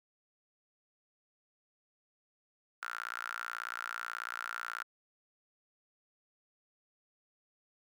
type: tone with high-pass filter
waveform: sawtooth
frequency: 58.27 Hz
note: A#1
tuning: in tune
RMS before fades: -41 dBFS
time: 2.82-4.83 s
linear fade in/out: 5 ms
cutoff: 1400 Hz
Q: 8.7
effects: none